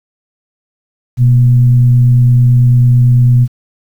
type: tone with frequency modulation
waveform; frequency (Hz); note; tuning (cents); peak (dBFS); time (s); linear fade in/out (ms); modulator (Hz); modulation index
sine; 123.47; B2; 0; -4; 1.17-3.48; 50; 109; 0.25
effects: 7-bit